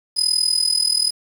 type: tone with amplitude modulation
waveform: 35% pulse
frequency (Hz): 5010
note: D#8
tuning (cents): +11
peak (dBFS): -10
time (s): 0.16-1.11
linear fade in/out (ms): 20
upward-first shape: sine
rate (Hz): 40.7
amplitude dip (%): 85
effects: 7-bit